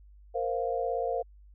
sine chord, Bb suspended second, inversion none, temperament equal, 466.2 / 523.3 / 698.5 Hz, Bb4 / C5 / F5, 0 / 0 / 0 cents, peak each -32 dBFS, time 0.34-1.23 s, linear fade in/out 20 ms, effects added 50 Hz sine -51 dBFS peak until 1.54 s

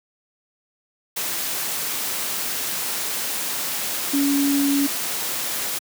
sine tone in noise, 281 Hz, C#4, 24 cents sharp, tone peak -17 dBFS, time 4.13-4.87 s, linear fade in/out 10 ms, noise white, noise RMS -26 dBFS, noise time 1.16-5.79 s, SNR +6 dB, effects high-pass 150 Hz 12 dB/octave

